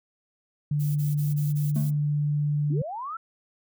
sine tone, 147.3 Hz, D3, 6 cents sharp, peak -22 dBFS, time 0.71-2.82 s, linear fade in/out 5 ms
violet noise bursts, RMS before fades -41 dBFS, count 6, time 0.79-1.91 s, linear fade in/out 20 ms, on 170 ms, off 20 ms
triangle tone with exponential decay, 218.3 Hz, A3, 13 cents flat, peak -22 dBFS, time 1.76-2.07 s, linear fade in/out 2 ms, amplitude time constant 66 ms
sine linear sweep, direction up, 252.9 to 1365 Hz, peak -31 dBFS, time 2.7-3.17 s, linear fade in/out 5 ms
effects none

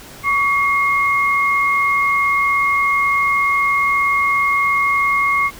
sine tone pair together, 1129.3 / 2146 Hz, C#6 / C7, +32 / +43 cents, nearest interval major seventh, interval 1111 cents, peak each -16 dBFS, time 0.23-5.51 s, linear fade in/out 50 ms, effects pink hiss -38 dBFS RMS until 5.59 s

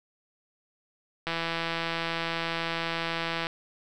click train, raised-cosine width 0.3 ms, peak -14 dBFS, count 366, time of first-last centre 1.27-3.469 s, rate 166 Hz, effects none

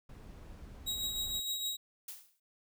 brown noise, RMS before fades -49 dBFS, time 0.09-1.4 s, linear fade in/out 5 ms
sawtooth tone with tremolo, 3821 Hz, A#7, 42 cents sharp, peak -29 dBFS, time 0.86-1.77 s, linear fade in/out 20 ms, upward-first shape triangle, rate 6.5 Hz, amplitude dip 50%
blue noise with exponential decay, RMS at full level -41 dBFS, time 2.08-2.4 s, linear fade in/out 5 ms, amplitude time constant 68 ms
effects none

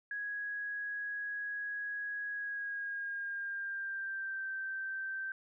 sine tone with pitch glide, 1661.2 to 1558.9 Hz, G#6 to G6, 0 to -10 cents, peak -36 dBFS, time 0.11-5.32 s, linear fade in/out 2 ms, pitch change -110 cents, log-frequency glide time 2.31-4.49 s, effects none

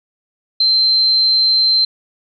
sine tone, 4116 Hz, C8, 29 cents flat, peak -10 dBFS, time 0.6-1.85 s, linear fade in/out 5 ms, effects none

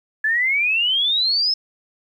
sine exponential sweep, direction up, 1707 to 5274 Hz, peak -16 dBFS, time 0.24-1.54 s, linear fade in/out 5 ms, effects 9-bit

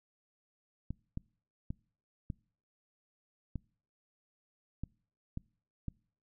clicks, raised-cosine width 5 ms, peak -25 dBFS, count 8, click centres 0.906 / 1.174 / 1.705 / 2.302 / 3.557 / 4.836 / 5.374 / 5.883 s, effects noise-tail reverb RT60 0.5 s tail -26 dB re dry

